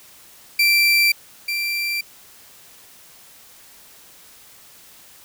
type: tone pair in turn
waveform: 30% pulse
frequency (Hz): 2349 / 2357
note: D7 / D7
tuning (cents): 0 / +6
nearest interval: unison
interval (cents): 6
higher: second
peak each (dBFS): -11 / -19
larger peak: first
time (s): 0.59-1.12 / 1.48-2.01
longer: neither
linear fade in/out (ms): 5
effects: white hiss -47 dBFS RMS until 5.24 s